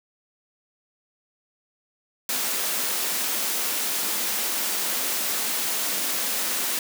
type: high-pass noise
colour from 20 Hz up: white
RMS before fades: -26 dBFS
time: 2.29-6.79 s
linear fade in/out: 2 ms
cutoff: 180 Hz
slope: 96 dB/octave
effects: none